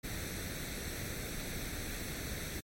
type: noise with comb filter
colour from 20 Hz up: pink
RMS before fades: -40 dBFS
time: 0.03-2.61 s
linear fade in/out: 20 ms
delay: 0.5 ms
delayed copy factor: +0.65
effects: MP3 64 kbps